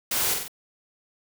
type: noise with echo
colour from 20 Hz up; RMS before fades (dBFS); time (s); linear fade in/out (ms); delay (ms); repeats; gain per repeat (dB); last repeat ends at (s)
white; -26; 0.11-0.34; 5; 47; 3; -4; 0.481
effects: none

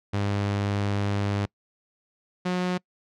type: tone pair in turn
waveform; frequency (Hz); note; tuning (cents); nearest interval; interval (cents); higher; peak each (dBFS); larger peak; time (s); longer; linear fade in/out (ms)
sawtooth; 101.1 / 180.92; G#2 / F#3; -46 / -39; minor seventh; 1007; second; -20; neither; 0.13-1.46 / 2.45-2.78; first; 10
effects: noise-tail reverb RT60 0.1 s tail -26 dB re dry + low-pass 5000 Hz 12 dB/octave

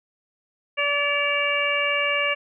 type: harmonic tone with a mistuned harmonic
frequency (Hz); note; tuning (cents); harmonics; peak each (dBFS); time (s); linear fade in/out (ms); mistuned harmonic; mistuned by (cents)
576; D5; -34; 1 / 2 / 3 / 4 / 5; -27 / -29 / -29 / -24 / -26; 0.77-2.35; 20; 5; -53
effects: none

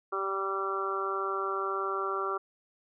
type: harmonic tone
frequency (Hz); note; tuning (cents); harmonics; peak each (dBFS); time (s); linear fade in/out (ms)
194.4; G3; -14; 2 / 3 / 4 / 5 / 6 / 7; -34 / -42 / -41 / -43 / -33 / -35; 0.12-2.38; 10
effects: none

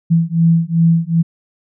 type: beating tone pair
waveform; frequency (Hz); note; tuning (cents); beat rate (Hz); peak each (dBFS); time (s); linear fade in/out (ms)
sine; 164.81 / 167.41; E3 / E3; 0 / +27; 2.6; -13; 0.1-1.23; 20
effects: none

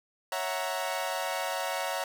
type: chord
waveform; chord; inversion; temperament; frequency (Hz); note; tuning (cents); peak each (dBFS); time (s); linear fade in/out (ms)
sawtooth; F# dominant seventh; second; equal; 554.4 / 659.3 / 740 / 932.3; C#5 / E5 / F#5 / A#5; 0 / 0 / 0 / 0; -32; 0.32-2.04; 2
effects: none

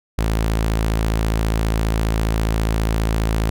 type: tone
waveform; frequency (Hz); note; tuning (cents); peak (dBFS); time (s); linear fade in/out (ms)
sawtooth; 54.8; A1; -6; -13; 0.18-3.5; 5
effects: none

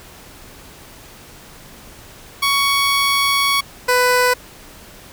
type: tone pair in turn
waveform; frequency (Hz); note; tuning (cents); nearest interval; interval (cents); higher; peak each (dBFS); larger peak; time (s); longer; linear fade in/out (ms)
15% pulse; 1117 / 497.6; C#6 / B4; +13 / +13; octave + major second; 1400; first; -8 / -6; second; 2.42-3.61 / 3.88-4.34; first; 10
effects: pink hiss -41 dBFS RMS until 5.12 s

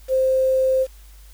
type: tone with quantisation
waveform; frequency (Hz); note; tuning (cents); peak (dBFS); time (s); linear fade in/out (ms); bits
sine; 523.3; C5; 0; -15; 0.08-0.87; 50; 7
effects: added 50 Hz sine -42 dBFS peak until 1.33 s + white hiss -53 dBFS RMS until 1.33 s

